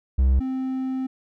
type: tone pair in turn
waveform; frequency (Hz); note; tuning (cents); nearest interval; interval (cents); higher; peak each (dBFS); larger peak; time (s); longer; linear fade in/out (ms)
triangle; 65.41 / 261.3; C2 / C4; 0 / -2; 2 octaves; 2398; second; -13 / -22; first; 0.18-0.4 / 0.4-1.07; second; 10
effects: none